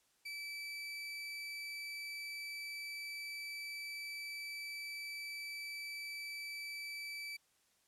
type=tone; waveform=30% pulse; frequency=2313 Hz; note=D7; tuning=27 cents flat; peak=-40 dBFS; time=0.25-7.37 s; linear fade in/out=10 ms; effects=white hiss -74 dBFS RMS until 7.87 s + low-pass 11000 Hz 12 dB/octave